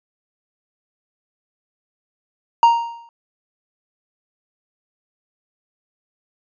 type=tone with exponential decay; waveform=triangle; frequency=932.3 Hz; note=A#5; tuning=in tune; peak=-4 dBFS; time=2.63-3.09 s; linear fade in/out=1 ms; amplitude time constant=100 ms; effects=resampled to 16000 Hz